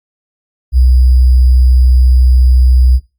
sine tone with sample-and-hold, 63 Hz, B1, 35 cents sharp, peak -4 dBFS, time 0.72-3 s, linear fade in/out 50 ms, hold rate 4900 Hz, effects noise-tail reverb RT60 0.3 s tail -20 dB re dry + Opus 48 kbps

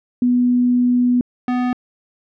sine / square tone pair in turn, 246.2 / 248.6 Hz, B3 / B3, -5 / +12 cents, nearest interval unison, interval 17 cents, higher second, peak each -12 / -17 dBFS, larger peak first, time 0.22-1.21 / 1.48-1.73 s, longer first, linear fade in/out 2 ms, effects low-pass 2000 Hz 12 dB/octave

